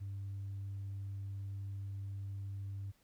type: tone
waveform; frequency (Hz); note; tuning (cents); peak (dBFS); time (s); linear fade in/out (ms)
sine; 98.7; G2; +12; -38; 0-2.92; 20
effects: tanh soft clip ceiling -37 dBFS + pink hiss -72 dBFS RMS until 3.03 s